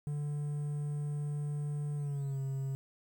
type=tone with pitch glide; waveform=triangle; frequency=146.83 to 135.42 Hz; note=D3 to C#3; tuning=0 to -40 cents; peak=-31 dBFS; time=0.07-2.75 s; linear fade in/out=0 ms; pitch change=-140 cents; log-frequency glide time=1.95-2.39 s; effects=10-bit